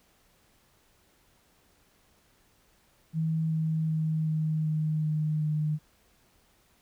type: tone with pitch steps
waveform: sine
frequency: 160.2 / 158.91 / 157.63 / 156.36 / 155.1 / 153.85 / 152.61 Hz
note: E3 / D#3 / D#3 / D#3 / D#3 / D#3 / D#3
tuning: -49 / +37 / +23 / +9 / -5 / -19 / -33 cents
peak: -25 dBFS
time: 3.13-5.79 s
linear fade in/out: 50 ms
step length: 380 ms
effects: pink hiss -65 dBFS RMS until 6.81 s